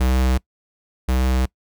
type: tone pair in turn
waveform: square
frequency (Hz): 64.3 / 64.3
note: C2 / C2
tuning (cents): -30 / -30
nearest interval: unison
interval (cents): 0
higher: neither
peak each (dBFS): -16 / -17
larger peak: first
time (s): 0-0.38 / 1.08-1.46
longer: neither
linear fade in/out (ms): 10
effects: noise-tail reverb RT60 0.1 s tail -23 dB re dry